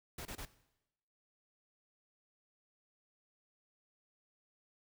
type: noise bursts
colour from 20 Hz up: pink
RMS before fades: -45 dBFS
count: 3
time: 0.18-0.453 s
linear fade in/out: 5 ms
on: 73 ms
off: 27 ms
effects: noise-tail reverb RT60 0.9 s tail -17 dB re dry